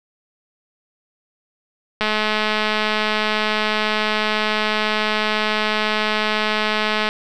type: click train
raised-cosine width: 0.3 ms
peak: -4 dBFS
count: 1088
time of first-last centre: 2.01-7.089 s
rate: 214 Hz
effects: none